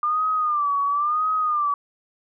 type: tone with vibrato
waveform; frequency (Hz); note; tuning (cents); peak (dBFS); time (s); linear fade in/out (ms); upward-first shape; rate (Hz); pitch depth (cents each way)
sine; 1194; D6; +28; -19; 0.03-1.74; 2; sine; 0.97; 100
effects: none